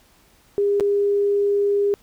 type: tone with dropouts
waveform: sine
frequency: 404.9 Hz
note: G#4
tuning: 44 cents flat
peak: -16 dBFS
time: 0.58-1.94 s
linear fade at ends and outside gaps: 0 ms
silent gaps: 0.799-0.807 s
effects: pink hiss -56 dBFS RMS until 2.02 s